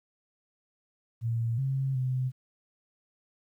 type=tone with pitch steps; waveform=sine; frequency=115.5 / 134.5 / 128.6 Hz; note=A#2 / C3 / C3; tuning=-16 / +48 / -30 cents; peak=-26 dBFS; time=1.21-2.32 s; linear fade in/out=50 ms; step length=370 ms; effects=11-bit